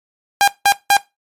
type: tone bursts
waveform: sawtooth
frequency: 805 Hz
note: G5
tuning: 46 cents sharp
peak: -5 dBFS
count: 3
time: 0.41-0.968 s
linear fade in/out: 0 ms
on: 66 ms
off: 180 ms
effects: noise-tail reverb RT60 0.2 s tail -19 dB re dry + MP3 64 kbps